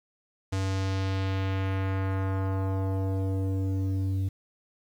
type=tone with low-pass filter sweep; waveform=square; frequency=95.9 Hz; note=G2; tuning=37 cents flat; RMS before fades=-28 dBFS; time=0.52-4.29 s; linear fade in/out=10 ms; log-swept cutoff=7600 to 200 Hz; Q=1.3; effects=9-bit